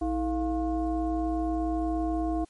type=tone with frequency modulation; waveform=sine; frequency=321 Hz; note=E4; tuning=46 cents flat; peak=-25 dBFS; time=0.01-2.45 s; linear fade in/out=10 ms; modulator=378 Hz; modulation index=0.99; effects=white hiss -63 dBFS RMS until 2.49 s + MP3 48 kbps